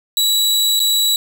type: tone with dropouts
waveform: sawtooth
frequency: 3911 Hz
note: B7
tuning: 18 cents flat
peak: -10 dBFS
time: 0.17-1.16 s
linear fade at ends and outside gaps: 1 ms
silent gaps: 0.794-0.801 s
effects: none